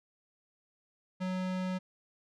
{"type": "tone with low-pass filter", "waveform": "square", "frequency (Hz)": 185, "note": "F#3", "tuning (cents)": 0, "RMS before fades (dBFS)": -34, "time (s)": [1.2, 1.79], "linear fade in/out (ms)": 20, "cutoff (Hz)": 4900, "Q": 0.56, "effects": []}